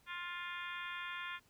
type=harmonic tone with a mistuned harmonic; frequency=351 Hz; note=F4; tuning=9 cents sharp; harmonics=3 / 4 / 5 / 6 / 7 / 8 / 9 / 10; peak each=-47 / -47 / -47 / -50 / -49 / -55 / -54 / -55 dBFS; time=0.06-1.4 s; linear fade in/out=50 ms; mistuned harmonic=9; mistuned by=+46 cents; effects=pink hiss -70 dBFS RMS until 1.49 s